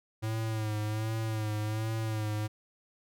square tone with vibrato, 108.9 Hz, A2, 17 cents flat, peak -31 dBFS, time 0.22-2.48 s, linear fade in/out 20 ms, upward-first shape sine, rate 1.3 Hz, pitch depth 46 cents each way, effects none

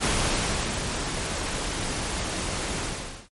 pink noise with ADSR envelope, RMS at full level -23 dBFS, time 0-3.29 s, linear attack 33 ms, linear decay 750 ms, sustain -6 dB, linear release 490 ms, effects MP3 48 kbps

